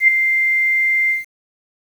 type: tone with ADSR envelope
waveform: sine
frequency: 2093 Hz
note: C7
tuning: in tune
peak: -5 dBFS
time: 0-1.25 s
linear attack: 81 ms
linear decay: 4 ms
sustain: -8 dB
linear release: 150 ms
effects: 7-bit